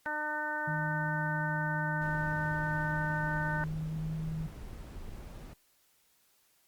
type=harmonic tone; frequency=301.9 Hz; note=D4; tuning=48 cents sharp; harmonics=1 / 2 / 3 / 4 / 5 / 6; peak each=-45 / -42 / -37 / -47 / -35 / -41 dBFS; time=0.06-3.64 s; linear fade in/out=0 ms
type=tone with pitch glide; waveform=sine; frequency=155.7 to 158.6 Hz; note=D#3 to D#3; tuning=+2 to +33 cents; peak=-33 dBFS; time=0.67-4.47 s; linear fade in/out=10 ms; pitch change=+31 cents; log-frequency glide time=3.58-4.14 s
type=noise; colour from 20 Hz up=brown; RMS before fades=-44 dBFS; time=2.01-5.54 s; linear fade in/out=10 ms
effects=white hiss -69 dBFS RMS until 6.67 s + Opus 48 kbps